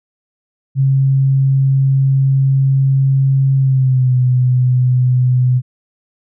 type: tone with pitch glide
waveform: sine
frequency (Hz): 135.2 to 126.15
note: C#3 to B2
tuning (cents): -43 to +37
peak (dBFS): -9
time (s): 0.75-5.62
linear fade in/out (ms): 50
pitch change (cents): -120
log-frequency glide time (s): 3.56-4.16
effects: none